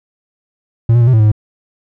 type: tone with pitch steps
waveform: triangle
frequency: 115.1 / 120.2 / 117 / 129 / 110.8 / 107.3 / 106.7 Hz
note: A#2 / B2 / A#2 / C3 / A2 / A2 / G#2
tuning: -22 / -46 / +7 / -24 / +13 / -43 / +47 cents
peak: -4 dBFS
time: 0.89-1.317 s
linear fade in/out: 5 ms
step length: 61 ms
effects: none